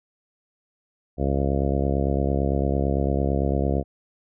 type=harmonic tone; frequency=68.9 Hz; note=C#2; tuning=10 cents flat; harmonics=1 / 2 / 3 / 4 / 5 / 6 / 7 / 8 / 9 / 10; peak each=-24 / -27 / -29 / -30 / -31 / -32 / -32 / -33 / -34 / -34 dBFS; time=1.17-3.84 s; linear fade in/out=50 ms; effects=none